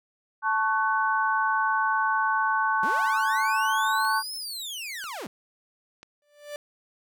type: chord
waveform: sine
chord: F# minor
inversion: first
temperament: equal with one note detuned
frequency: 880 / 1108.7 / 1504.1 Hz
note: A5 / C#6 / F#6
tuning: 0 / 0 / +28 cents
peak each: -26 dBFS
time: 0.42-4.23 s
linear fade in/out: 50 ms
type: linear two-way sweep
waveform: sawtooth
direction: up then down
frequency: 155.56 to 5290 to 155.56 Hz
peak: -30 dBFS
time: 2.83-5.27 s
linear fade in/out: 2 ms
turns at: 4.36 s
type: click train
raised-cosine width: 0.2 ms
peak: -28 dBFS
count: 4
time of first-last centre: 3.06-6.03 s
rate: 1.01 Hz
type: tone with exponential growth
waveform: 45% pulse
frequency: 587.3 Hz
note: D5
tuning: in tune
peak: -31 dBFS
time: 6.22-6.56 s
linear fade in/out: 1 ms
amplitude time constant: 72 ms
effects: none